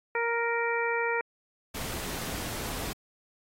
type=harmonic tone; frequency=466.8 Hz; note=A#4; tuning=2 cents sharp; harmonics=1 / 2 / 3 / 4 / 5; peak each=-30 / -32 / -34 / -33 / -34 dBFS; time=0.15-1.21 s; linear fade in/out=2 ms
type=noise; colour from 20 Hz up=pink; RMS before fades=-36 dBFS; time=1.74-2.93 s; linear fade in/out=10 ms
effects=AAC 48 kbps